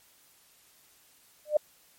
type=tone with exponential growth; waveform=sine; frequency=602 Hz; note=D5; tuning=43 cents sharp; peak=-16 dBFS; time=1.45-1.57 s; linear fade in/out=5 ms; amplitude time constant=25 ms; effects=white hiss -61 dBFS RMS until 1.98 s + MP3 64 kbps